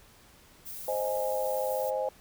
violet noise, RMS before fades -41 dBFS, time 0.65-1.91 s, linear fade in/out 20 ms
sine chord, Ab major, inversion first, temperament equal, 523.3 / 622.3 / 830.6 Hz, C5 / Eb5 / Ab5, 0 / 0 / 0 cents, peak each -30 / -33 / -34 dBFS, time 0.88-2.09 s, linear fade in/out 2 ms
effects pink hiss -57 dBFS RMS until 2.2 s

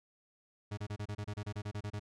40% pulse tone bursts, 103.83 Hz, G#2, in tune, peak -36 dBFS, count 14, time 0.71-1.996 s, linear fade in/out 10 ms, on 64 ms, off 30 ms, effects low-pass 7000 Hz 12 dB/octave

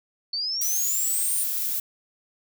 sine linear sweep, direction up, 4435 to 9397 Hz, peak -25 dBFS, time 0.33-1.44 s, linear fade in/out 5 ms
violet noise, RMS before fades -27 dBFS, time 0.61-1.8 s, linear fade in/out 5 ms
effects none

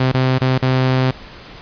sawtooth tone with dropouts, 129.7 Hz, C3, 15 cents flat, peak -9 dBFS, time 0-1.11 s, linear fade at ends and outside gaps 5 ms, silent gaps 0.119-0.142 / 0.384-0.412 / 0.581-0.624 s, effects pink hiss -37 dBFS RMS until 1.61 s + resampled to 11025 Hz

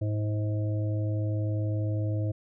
harmonic tone with a mistuned harmonic, 106.2 Hz, G#2, 39 cents sharp, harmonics 1 / 3 / 5 / 6, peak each -26 / -36 / -40 / -42 dBFS, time 0.01-2.32 s, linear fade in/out 10 ms, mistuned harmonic 5, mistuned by -20 cents, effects none

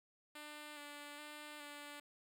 5% pulse tone with vibrato, 295 Hz, D4, 8 cents sharp, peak -38 dBFS, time 0.35-2 s, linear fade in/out 5 ms, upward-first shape square, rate 1.2 Hz, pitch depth 21 cents each way, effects none

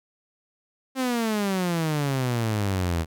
sawtooth exponential sweep, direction down, 266.9 to 79.6 Hz, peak -19 dBFS, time 0.95-3.06 s, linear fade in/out 50 ms, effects none

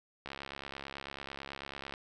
click train, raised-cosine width 0.3 ms, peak -25 dBFS, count 117, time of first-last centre 0.26-1.939 s, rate 69.1 Hz, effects none

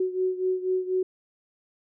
sine beating tone pair, 370 / 374.1 Hz, F#4 / F#4, 0 / +19 cents, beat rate 4.1 Hz, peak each -25 / -29 dBFS, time 0-1.03 s, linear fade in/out 5 ms, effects none

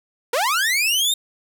sawtooth linear sweep, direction up, 438.8 to 3729 Hz, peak -14 dBFS, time 0.33-1.14 s, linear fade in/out 5 ms, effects none

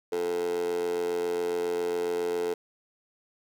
15% pulse tone with high-pass filter, 87.31 Hz, F2, in tune, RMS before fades -29 dBFS, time 0.12-2.54 s, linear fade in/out 5 ms, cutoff 450 Hz, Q 9.8, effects none

